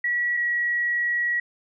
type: tone pair in turn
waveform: sine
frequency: 1931 / 1918.8 Hz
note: B6 / A#6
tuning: -39 / +50 cents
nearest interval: unison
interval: 11 cents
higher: first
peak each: -21 dBFS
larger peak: neither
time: 0.04-0.37 / 0.37-1.4 s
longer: second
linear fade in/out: 5 ms
effects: none